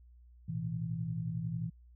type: chord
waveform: sine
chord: A suspended second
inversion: none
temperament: equal with one note detuned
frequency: 112.25 / 123.47 / 164.81 Hz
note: A2 / B2 / E3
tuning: +35 / 0 / 0 cents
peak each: -40 / -39 / -36 dBFS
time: 0.48-1.7 s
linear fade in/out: 10 ms
effects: added 60 Hz sine -55 dBFS peak until 1.95 s